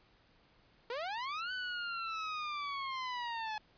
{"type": "linear two-way sweep", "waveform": "sawtooth", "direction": "up then down", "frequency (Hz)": [452.5, 1515, 847], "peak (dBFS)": -33, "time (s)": [0.9, 3.58], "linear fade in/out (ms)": 2, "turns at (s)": 1.52, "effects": ["pink hiss -67 dBFS RMS until 3.77 s", "resampled to 11025 Hz"]}